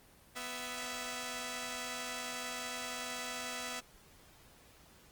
5% pulse tone pair together, 248.6 / 659.3 Hz, B3 / E5, +12 / 0 cents, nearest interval octave + perfect fourth, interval 1688 cents, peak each -31 / -30 dBFS, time 0.35-3.81 s, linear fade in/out 20 ms, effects pink hiss -61 dBFS RMS until 5.11 s + Opus 24 kbps

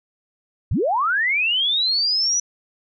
sine linear sweep, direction up, 51.9 to 5940 Hz, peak -17 dBFS, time 0.71-2.4 s, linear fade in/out 5 ms, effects none

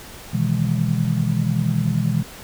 sine chord, E major seventh, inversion second, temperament just, 123.61 / 154.51 / 164.81 / 206 Hz, B2 / D#3 / E3 / G#3, +2 / -12 / 0 / -14 cents, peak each -22 / -24 / -22 / -24 dBFS, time 0.33-2.23 s, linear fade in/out 10 ms, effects pink hiss -39 dBFS RMS until 2.43 s

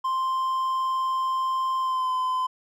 triangle tone with pitch glide, 1046.5 to 1023.8 Hz, C6 to C6, 0 to -38 cents, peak -21 dBFS, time 0.04-2.47 s, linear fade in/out 10 ms, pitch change -38 cents, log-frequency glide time 1.79-2.12 s, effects none

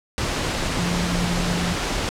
sine tone in noise, 174.8 Hz, F3, 2 cents sharp, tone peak -23 dBFS, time 0.79-1.73 s, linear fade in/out 0 ms, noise pink, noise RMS -24 dBFS, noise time 0.18-2.09 s, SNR -2 dB, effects low-pass 7000 Hz 12 dB/octave

